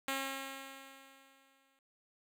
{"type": "tone with exponential decay", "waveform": "5% pulse", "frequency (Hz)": 270.5, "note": "C#4", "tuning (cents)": -42, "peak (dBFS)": -22, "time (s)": [0.08, 1.79], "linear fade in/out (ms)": 1, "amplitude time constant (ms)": 370, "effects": []}